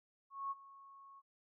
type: tone with ADSR envelope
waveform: sine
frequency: 1100 Hz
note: C#6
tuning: 14 cents flat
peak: -36 dBFS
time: 0.3-1.22 s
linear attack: 210 ms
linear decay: 29 ms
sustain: -19 dB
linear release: 36 ms
effects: none